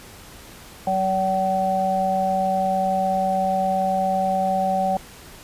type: harmonic tone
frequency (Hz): 190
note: F#3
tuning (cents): +46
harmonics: 1 / 3 / 4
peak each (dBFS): -27 / -25 / -20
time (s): 0.87-4.97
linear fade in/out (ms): 2
effects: pink hiss -43 dBFS RMS until 5.43 s + resampled to 32000 Hz